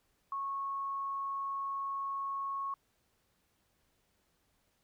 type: tone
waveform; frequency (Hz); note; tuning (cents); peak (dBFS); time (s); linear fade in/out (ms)
sine; 1100; C#6; -14; -34; 0.32-2.74; 2
effects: pink hiss -75 dBFS RMS until 4.83 s